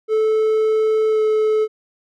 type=tone with pitch glide; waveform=triangle; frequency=436.4 to 432.4 Hz; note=A4 to A4; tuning=-14 to -30 cents; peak=-12 dBFS; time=0.08-1.68 s; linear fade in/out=50 ms; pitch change=-16 cents; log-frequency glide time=1.09-1.21 s; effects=none